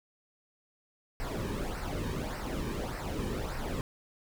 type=noise with flanger; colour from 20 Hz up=brown; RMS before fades=-35 dBFS; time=1.2-3.81 s; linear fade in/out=0 ms; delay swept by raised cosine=0.29 to 1.49 ms; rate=1.7 Hz; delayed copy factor=-0.65; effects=none